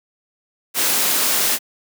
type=noise; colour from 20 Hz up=white; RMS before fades=-18 dBFS; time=0.74-1.59 s; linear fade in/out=50 ms; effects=high-pass 200 Hz 12 dB/octave